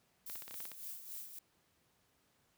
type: noise with tremolo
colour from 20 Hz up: violet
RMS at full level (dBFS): -45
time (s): 0.26-1.39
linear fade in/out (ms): 5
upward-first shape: sine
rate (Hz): 3.6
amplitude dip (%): 60
type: clicks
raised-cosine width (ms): 0.2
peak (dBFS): -31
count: 9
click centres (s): 0.299 / 0.356 / 0.422 / 0.48 / 0.51 / 0.542 / 0.604 / 0.654 / 0.717
effects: pink hiss -74 dBFS RMS until 2.57 s + high-pass 80 Hz 12 dB/octave